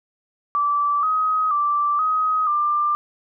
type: tone with pitch steps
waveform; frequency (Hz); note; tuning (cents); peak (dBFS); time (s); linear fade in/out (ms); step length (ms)
sine; 1162 / 1262 / 1171 / 1260 / 1189; D6 / D#6 / D6 / D#6 / D6; -19 / +24 / -5 / +21 / +21; -17; 0.55-2.95; 0; 480
effects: none